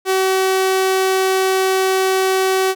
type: tone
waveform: sawtooth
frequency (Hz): 379.4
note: F#4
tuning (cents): +43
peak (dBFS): -10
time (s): 0.05-2.75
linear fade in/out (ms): 50
effects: none